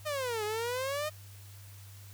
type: exponential two-way sweep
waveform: sawtooth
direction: down then up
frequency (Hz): 622.3 to 415.3 to 622.3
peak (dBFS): -28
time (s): 0.05-1.1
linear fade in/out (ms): 20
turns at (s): 0.44
effects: added 99 Hz sine -48 dBFS peak until 2.13 s + white hiss -56 dBFS RMS until 2.13 s